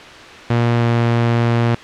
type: tone with pitch glide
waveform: sawtooth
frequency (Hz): 118.4 to 117.58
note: A#2 to A#2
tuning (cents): +27 to +15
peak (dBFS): -9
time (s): 0.5-1.75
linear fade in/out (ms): 5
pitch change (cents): -12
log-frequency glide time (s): 0.77-0.85
effects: white hiss -35 dBFS RMS until 1.83 s + low-pass 3000 Hz 12 dB/octave